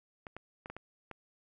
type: clicks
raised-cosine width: 0.5 ms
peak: -28 dBFS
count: 6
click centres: 0.268 / 0.366 / 0.659 / 0.7 / 0.766 / 1.113 s
effects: none